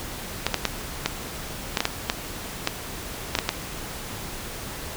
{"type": "clicks", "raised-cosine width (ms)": 0.2, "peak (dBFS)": -3, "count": 12, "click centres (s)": [0.466, 0.543, 0.653, 1.06, 1.772, 1.805, 1.854, 2.099, 2.674, 3.352, 3.388, 3.491], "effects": ["pink hiss -35 dBFS RMS until 4.96 s"]}